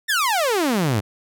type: exponential sweep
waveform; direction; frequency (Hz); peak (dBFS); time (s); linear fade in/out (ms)
sawtooth; down; 1863 to 94.9; -14; 0.08-1.01; 20
effects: none